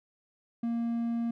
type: tone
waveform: triangle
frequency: 233.1 Hz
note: A#3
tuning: in tune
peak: -26 dBFS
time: 0.63-1.31 s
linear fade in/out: 5 ms
effects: none